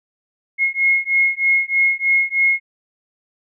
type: beating tone pair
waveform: sine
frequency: 2159 / 2162.2 Hz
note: C#7 / C#7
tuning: -46 / -44 cents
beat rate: 3.2 Hz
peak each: -17 dBFS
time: 0.58-2.6 s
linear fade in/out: 50 ms
effects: none